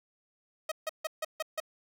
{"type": "tone bursts", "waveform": "sawtooth", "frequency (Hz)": 630, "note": "D#5", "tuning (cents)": 21, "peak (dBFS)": -27, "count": 6, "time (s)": [0.69, 1.602], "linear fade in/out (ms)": 5, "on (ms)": 27, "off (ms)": 150, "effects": []}